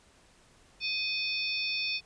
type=harmonic tone with a mistuned harmonic; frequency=890 Hz; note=A5; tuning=20 cents sharp; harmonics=3 / 4 / 5 / 6; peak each=-32 / -37 / -36 / -37 dBFS; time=0.8-2.01 s; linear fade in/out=50 ms; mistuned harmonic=3; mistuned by=-110 cents; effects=pink hiss -61 dBFS RMS until 2.05 s + resampled to 22050 Hz